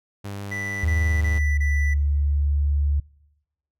sawtooth tone with vibrato, 100 Hz, G2, 35 cents sharp, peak -27 dBFS, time 0.24-1.39 s, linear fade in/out 10 ms, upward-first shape sine, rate 6.9 Hz, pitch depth 10 cents each way
triangle tone bursts, 1978 Hz, B6, 2 cents sharp, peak -26 dBFS, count 4, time 0.51-1.942 s, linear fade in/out 10 ms, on 340 ms, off 24 ms
sine tone with pitch glide, 79 to 72.03 Hz, D#2 to D2, +27 to -33 cents, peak -18 dBFS, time 0.83-3 s, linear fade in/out 5 ms, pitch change -160 cents, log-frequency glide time 0.97-1.6 s
effects noise-tail reverb RT60 1.0 s tail -25 dB re dry

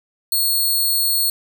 5% pulse tone, 4328 Hz, C#8, 42 cents flat, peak -9 dBFS, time 0.32-1.3 s, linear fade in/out 2 ms, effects none

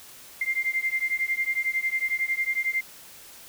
sine beating tone pair, 2093 / 2104 Hz, C7 / C7, 0 / +9 cents, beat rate 11 Hz, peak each -27 dBFS, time 0.41-2.81 s, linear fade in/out 5 ms, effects white hiss -47 dBFS RMS until 3.48 s

